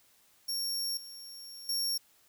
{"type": "tone with level steps", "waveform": "sawtooth", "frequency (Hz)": 5520, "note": "F8", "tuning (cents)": -21, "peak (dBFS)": [-29, -42, -27], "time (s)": [0.48, 1.98], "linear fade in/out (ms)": 10, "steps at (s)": [0.97, 1.69], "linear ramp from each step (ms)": 2, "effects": ["white hiss -65 dBFS RMS until 2.28 s"]}